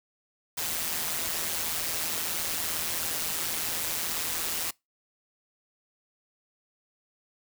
white noise with amplitude modulation, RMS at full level -28 dBFS, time 0.57-4.71 s, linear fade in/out 10 ms, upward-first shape sine, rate 163 Hz, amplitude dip 65%, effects noise-tail reverb RT60 0.2 s tail -24 dB re dry

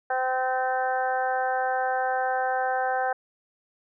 harmonic tone, 257.7 Hz, C4, 26 cents flat, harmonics 2 / 3 / 4 / 5 / 6 / 7, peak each -30 / -25 / -37 / -38 / -31 / -39 dBFS, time 0.1-3.13 s, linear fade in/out 5 ms, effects none

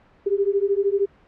sine beating tone pair, 392 / 405 Hz, G4 / G#4, 0 / -43 cents, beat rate 13 Hz, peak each -21 dBFS, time 0.26-1.06 s, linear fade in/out 10 ms, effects pink hiss -55 dBFS RMS until 1.27 s + low-pass 2000 Hz 12 dB/octave

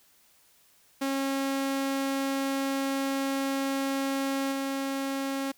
sawtooth tone with level steps, 272.4 Hz, C#4, 30 cents flat, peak -23 / -25 dBFS, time 1.01-5.52 s, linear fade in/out 10 ms, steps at 4.51 s, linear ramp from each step 20 ms, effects white hiss -62 dBFS RMS until 5.57 s

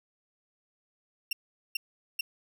30% pulse tone bursts, 2752 Hz, F7, 26 cents flat, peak -25 dBFS, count 3, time 1.31-2.21 s, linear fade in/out 5 ms, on 20 ms, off 420 ms, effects none

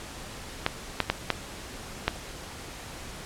clicks, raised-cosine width 0.3 ms, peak -6 dBFS, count 5, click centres 0.664 / 1.003 / 1.1 / 1.303 / 2.08 s, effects pink hiss -41 dBFS RMS until 3.25 s + low-pass 10000 Hz 12 dB/octave

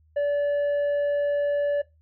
triangle tone with tanh clipping, 577 Hz, D5, 31 cents flat, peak -22 dBFS, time 0.16-1.82 s, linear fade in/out 10 ms, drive 9 dB, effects noise-tail reverb RT60 0.2 s tail -19 dB re dry + added 78 Hz sine -57 dBFS peak until 2.01 s

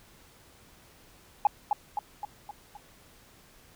sine tone with echo, 830.6 Hz, G#5, in tune, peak -16 dBFS, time 1.45-1.47 s, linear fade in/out 2 ms, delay 260 ms, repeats 5, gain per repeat -5 dB, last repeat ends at 2.77 s, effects tanh soft clip ceiling -12 dBFS + pink hiss -57 dBFS RMS until 3.75 s

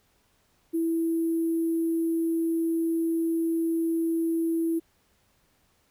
sine tone with sample-and-hold, 329.6 Hz, E4, in tune, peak -23 dBFS, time 0.73-4.8 s, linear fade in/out 20 ms, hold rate 11025 Hz, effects pink hiss -67 dBFS RMS until 5.9 s

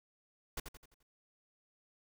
pink noise with echo, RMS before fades -39 dBFS, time 0.57-0.6 s, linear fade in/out 5 ms, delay 86 ms, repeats 5, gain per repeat -7 dB, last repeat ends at 1.03 s, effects none

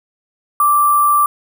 sine tone with sample-and-hold, 1172 Hz, D6, 4 cents flat, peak -9 dBFS, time 0.6-1.26 s, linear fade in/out 2 ms, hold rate 11025 Hz, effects none

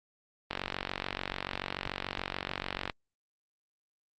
click train, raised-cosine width 0.3 ms, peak -16 dBFS, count 113, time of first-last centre 0.51-2.898 s, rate 46.9 Hz, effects Opus 32 kbps

